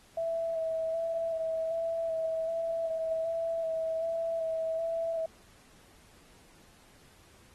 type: tone with vibrato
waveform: sine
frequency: 655 Hz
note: E5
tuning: 11 cents flat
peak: -29 dBFS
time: 0.17-5.26 s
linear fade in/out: 5 ms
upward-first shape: square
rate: 1.3 Hz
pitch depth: 17 cents each way
effects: pink hiss -60 dBFS RMS until 7.54 s + AAC 32 kbps